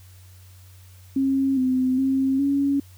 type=tone with pitch steps; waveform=sine; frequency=270.1 / 257 / 267.1 / 279.5 Hz; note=C#4 / C4 / C4 / C#4; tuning=-45 / -31 / +36 / +14 cents; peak=-18 dBFS; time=1.16-2.8 s; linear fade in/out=5 ms; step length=410 ms; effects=added 92 Hz sine -45 dBFS peak until 2.97 s + white hiss -55 dBFS RMS until 2.97 s